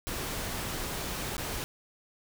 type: noise with dropouts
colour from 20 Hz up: pink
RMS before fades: -35 dBFS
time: 0.07-1.64 s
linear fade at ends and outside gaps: 0 ms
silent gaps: 1.367-1.38 s
effects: none